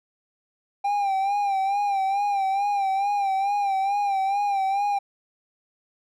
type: tone with vibrato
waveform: triangle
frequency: 794 Hz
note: G5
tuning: 22 cents sharp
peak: -19 dBFS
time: 0.84-4.99 s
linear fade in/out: 10 ms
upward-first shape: sine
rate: 2.3 Hz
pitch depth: 59 cents each way
effects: none

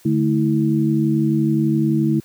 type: tone cluster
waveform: sine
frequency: 146.1 / 217.8 / 324.9 Hz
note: D3 / A3 / E4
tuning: -9 / -17 / -25 cents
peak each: -19 dBFS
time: 0.05-2.2 s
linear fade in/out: 5 ms
effects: white hiss -51 dBFS RMS until 2.24 s + high-pass 80 Hz 12 dB/octave

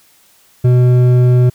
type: tone with hard clipping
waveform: sine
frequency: 124.5 Hz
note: B2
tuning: 14 cents sharp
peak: -8 dBFS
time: 0.64-1.5 s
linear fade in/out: 10 ms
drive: 8 dB
effects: white hiss -50 dBFS RMS until 1.54 s

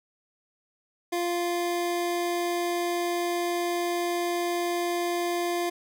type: tone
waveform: 25% pulse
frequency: 348.1 Hz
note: F4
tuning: 6 cents flat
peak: -22 dBFS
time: 1.12-5.7 s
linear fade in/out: 10 ms
effects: none

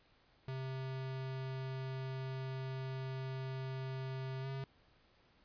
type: tone with pitch glide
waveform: square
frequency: 131.9 to 134.75 Hz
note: C3 to C#3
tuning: +14 to -49 cents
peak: -40 dBFS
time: 0.48-4.64 s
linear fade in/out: 2 ms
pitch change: +37 cents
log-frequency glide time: 4.41-4.47 s
effects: pink hiss -69 dBFS RMS until 5.44 s + resampled to 11025 Hz

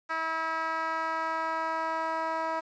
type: tone with band-pass filter sweep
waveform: 10% pulse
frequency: 323 Hz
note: E4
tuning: 35 cents flat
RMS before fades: -31 dBFS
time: 0.09-2.61 s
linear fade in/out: 20 ms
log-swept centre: 1400 to 870 Hz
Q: 1.6
effects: resampled to 16000 Hz + 9-bit

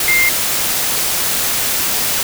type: tone in noise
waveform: sine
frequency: 2100 Hz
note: C7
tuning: 6 cents sharp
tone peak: -11 dBFS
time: 0.08-0.29 s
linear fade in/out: 2 ms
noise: white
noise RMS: -17 dBFS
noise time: 0-2.23 s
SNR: +3 dB
effects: none

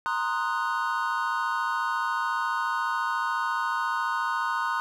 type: chord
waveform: triangle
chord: C half-diminished seventh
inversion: third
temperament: equal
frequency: 932.3 / 1046.5 / 1244.5 / 1480 Hz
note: Bb5 / C6 / Eb6 / Gb6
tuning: 0 / 0 / 0 / 0 cents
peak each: -29 dBFS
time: 0.06-4.8 s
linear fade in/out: 0 ms
effects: none

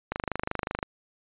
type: click train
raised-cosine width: 0.5 ms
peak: -13 dBFS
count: 19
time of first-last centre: 0.12-0.829 s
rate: 25.4 Hz
effects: resampled to 8000 Hz

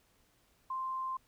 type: tone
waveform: sine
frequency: 1046.5 Hz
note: C6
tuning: in tune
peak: -34 dBFS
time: 0.7-1.17 s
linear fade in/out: 5 ms
effects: pink hiss -70 dBFS RMS until 1.27 s

